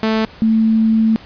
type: tone pair in turn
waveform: sawtooth / sine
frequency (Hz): 220 / 221.9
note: A3 / A3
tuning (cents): 0 / +15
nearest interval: unison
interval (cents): 15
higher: second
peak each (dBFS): -10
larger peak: neither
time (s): 0.03-0.25 / 0.42-1.16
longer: second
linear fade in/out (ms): 0
effects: pink hiss -40 dBFS RMS until 1.25 s + resampled to 11025 Hz